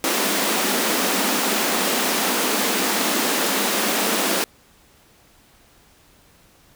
pink high-pass noise, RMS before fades -21 dBFS, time 0.04-4.44 s, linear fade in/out 0 ms, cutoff 190 Hz, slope 96 dB/octave, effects pink hiss -54 dBFS RMS until 6.75 s

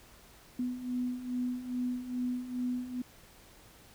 sine beating tone pair, 246.9 / 249.3 Hz, B3 / B3, 0 / +16 cents, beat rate 2.4 Hz, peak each -38 / -33 dBFS, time 0.59-3.02 s, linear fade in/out 5 ms, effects pink hiss -57 dBFS RMS until 3.94 s

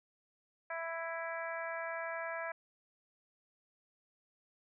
harmonic tone, 330.7 Hz, E4, 6 cents sharp, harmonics 2 / 3 / 4 / 5 / 6 / 7, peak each -41 / -45 / -46 / -43 / -48 / -49 dBFS, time 0.7-2.52 s, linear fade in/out 5 ms, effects none

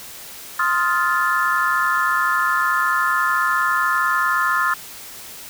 sine chord, F dominant seventh, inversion second, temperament just, 1047.7 / 1257.2 / 1396.9 / 1746.1 Hz, C6 / Eb6 / F6 / A6, +2 / +18 / 0 / -14 cents, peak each -22 / -22 / -21 / -22 dBFS, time 0.59-4.74 s, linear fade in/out 5 ms, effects white hiss -37 dBFS RMS until 5.49 s

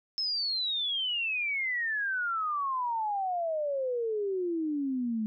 sine exponential sweep, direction down, 5274 to 212.5 Hz, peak -28 dBFS, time 0.18-5.26 s, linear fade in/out 0 ms, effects none

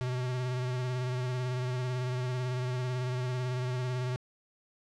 square tone with vibrato, 126.1 Hz, B2, 36 cents sharp, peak -31 dBFS, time 0.01-4.16 s, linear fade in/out 0 ms, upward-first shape sine, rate 18 Hz, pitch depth 30 cents each way, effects low-pass 6000 Hz 12 dB/octave + 12-bit

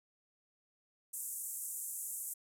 pink band-pass noise, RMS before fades -42 dBFS, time 1.13-2.34 s, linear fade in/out 10 ms, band 7400 to 14000 Hz, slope 48 dB/octave, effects none

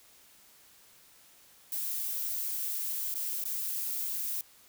violet noise with dropouts, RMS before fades -34 dBFS, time 1.72-4.41 s, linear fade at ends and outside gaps 2 ms, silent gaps 3.142-3.153 / 3.44-3.453 s, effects white hiss -59 dBFS RMS until 4.68 s

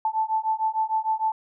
sine beating tone pair, 875 / 881.6 Hz, A5 / A5, -10 / +3 cents, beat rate 6.6 Hz, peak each -25 dBFS, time 0.05-1.32 s, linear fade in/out 2 ms, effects none

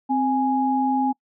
sine tone pair together, 261.6 / 830.5 Hz, C4 / G#5, 0 / 0 cents, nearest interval octave + minor sixth, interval 2000 cents, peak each -21 dBFS, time 0.09-1.13 s, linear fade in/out 20 ms, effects noise-tail reverb RT60 0.1 s tail -25 dB re dry

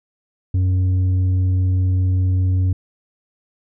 triangle tone with tanh clipping, 92.5 Hz, F#2, in tune, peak -15 dBFS, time 0.54-2.73 s, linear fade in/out 5 ms, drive 9 dB, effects none

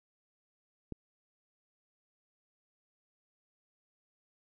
click, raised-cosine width 3 ms, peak -26 dBFS, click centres 0.923 s, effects none

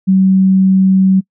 sine tone, 190 Hz, F#3, 46 cents sharp, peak -6 dBFS, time 0.07-1.21 s, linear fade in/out 20 ms, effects noise-tail reverb RT60 0.1 s tail -26 dB re dry

